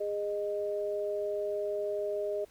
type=tone pair together; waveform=sine; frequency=410 / 616.4 Hz; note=G#4 / D#5; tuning=-22 / -16 cents; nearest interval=perfect fifth; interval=706 cents; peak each=-33 / -33 dBFS; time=0-2.45 s; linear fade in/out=10 ms; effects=pink hiss -62 dBFS RMS until 2.5 s